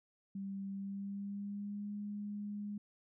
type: tone with pitch glide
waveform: sine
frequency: 196 to 206 Hz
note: G3 to G#3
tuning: 0 to -14 cents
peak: -39 dBFS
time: 0.35-2.78 s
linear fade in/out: 5 ms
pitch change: +86 cents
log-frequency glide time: 0.72-1.93 s
effects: none